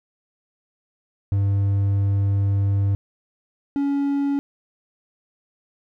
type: tone pair in turn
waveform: triangle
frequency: 99.4 / 281.1 Hz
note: G2 / C#4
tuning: +25 / +24 cents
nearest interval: octave + tritone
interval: 1799 cents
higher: second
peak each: -15 / -17 dBFS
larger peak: first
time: 1.32-2.95 / 3.76-4.39 s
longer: first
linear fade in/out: 0 ms
effects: none